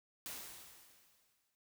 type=noise with exponential decay; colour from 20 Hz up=white; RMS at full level=-44 dBFS; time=0.26-1.55 s; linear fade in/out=0 ms; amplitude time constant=280 ms; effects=noise-tail reverb RT60 0.1 s tail -18 dB re dry